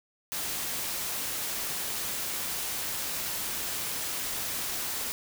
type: noise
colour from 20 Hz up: white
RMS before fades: -33 dBFS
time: 0.32-5.12 s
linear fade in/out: 0 ms
effects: none